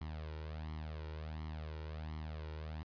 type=tone with flanger; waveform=sawtooth; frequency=77.78 Hz; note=D#2; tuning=in tune; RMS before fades=-44 dBFS; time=0.01-2.83 s; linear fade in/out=0 ms; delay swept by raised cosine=0.95 to 2.15 ms; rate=1.4 Hz; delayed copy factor=+0.7; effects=resampled to 11025 Hz